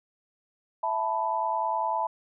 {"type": "chord", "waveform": "sine", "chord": "E suspended fourth", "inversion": "none", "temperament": "just", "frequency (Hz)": [659.3, 879, 988.9], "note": ["E5", "A5", "B5"], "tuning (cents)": [0, -2, 2], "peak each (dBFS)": [-32, -28, -29], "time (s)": [0.83, 2.07], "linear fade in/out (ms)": 5, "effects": []}